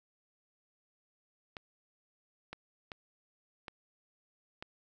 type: clicks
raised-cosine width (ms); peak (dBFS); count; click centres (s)
0.3; -26; 5; 1.568 / 2.53 / 2.918 / 3.682 / 4.625
effects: none